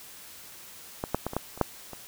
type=clicks; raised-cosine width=1 ms; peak=-15 / -10 / -15 / -21 / -12 / -28 / -7 / -25 dBFS; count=8; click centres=1.039 / 1.146 / 1.266 / 1.334 / 1.366 / 1.576 / 1.613 / 1.933 s; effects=white hiss -47 dBFS RMS until 2.07 s